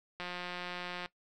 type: click train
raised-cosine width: 0.3 ms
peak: -24 dBFS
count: 154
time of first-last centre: 0.2-1.06 s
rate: 178 Hz
effects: noise-tail reverb RT60 0.1 s tail -19 dB re dry